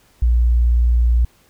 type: tone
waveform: sine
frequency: 59.3 Hz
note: A#1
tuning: 30 cents sharp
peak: -11 dBFS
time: 0.22-1.25 s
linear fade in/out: 5 ms
effects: pink hiss -55 dBFS RMS until 1.49 s